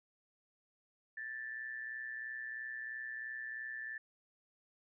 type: tone with amplitude modulation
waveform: sine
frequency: 1760 Hz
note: A6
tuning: in tune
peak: -38 dBFS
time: 1.17-3.98 s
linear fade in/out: 5 ms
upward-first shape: sine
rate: 123 Hz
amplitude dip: 60%
effects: none